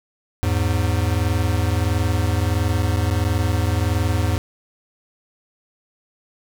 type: tone pair together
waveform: square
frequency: 82.41 / 103.9 Hz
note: E2 / G#2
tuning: 0 / +1 cents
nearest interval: major third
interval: 401 cents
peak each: -21 dBFS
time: 0.43-4.38 s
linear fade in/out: 0 ms
effects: none